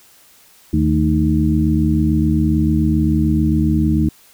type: harmonic tone with a mistuned harmonic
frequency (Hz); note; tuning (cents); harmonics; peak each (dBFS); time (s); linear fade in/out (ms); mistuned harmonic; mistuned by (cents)
77.78; D#2; 0; 1 / 2 / 3 / 4; -18 / -18 / -18 / -18; 0.73-4.09; 5; 3; -82
effects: white hiss -49 dBFS RMS until 4.33 s